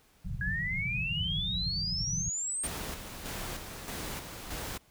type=low-pass noise; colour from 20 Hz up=white; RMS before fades=-36 dBFS; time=0.24-2.3 s; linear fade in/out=20 ms; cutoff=190 Hz; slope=96 dB/octave
type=exponential sweep; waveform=sine; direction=up; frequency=1639 to 8870 Hz; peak=-31 dBFS; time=0.41-2.67 s; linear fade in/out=2 ms
type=noise with tremolo; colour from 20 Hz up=pink; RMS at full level=-38 dBFS; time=2.63-4.78 s; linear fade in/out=10 ms; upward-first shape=square; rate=1.6 Hz; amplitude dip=45%
effects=pink hiss -64 dBFS RMS until 4.9 s